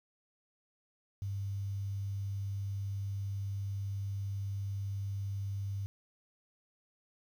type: tone with quantisation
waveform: sine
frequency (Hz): 99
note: G2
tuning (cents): +18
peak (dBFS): -34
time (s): 1.22-5.86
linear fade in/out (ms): 0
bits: 10
effects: none